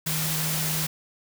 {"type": "tone in noise", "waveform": "sine", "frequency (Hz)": 156.8, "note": "D#3", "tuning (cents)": 14, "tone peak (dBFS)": -29, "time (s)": [0.06, 0.87], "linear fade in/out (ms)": 10, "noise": "white", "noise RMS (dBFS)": -28, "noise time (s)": [0.06, 0.87], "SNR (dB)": -4, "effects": []}